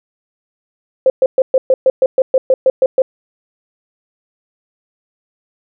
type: tone bursts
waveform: sine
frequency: 523.3 Hz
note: C5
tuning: in tune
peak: -6 dBFS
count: 13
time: 1.06-3.02 s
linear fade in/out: 2 ms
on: 40 ms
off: 120 ms
effects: none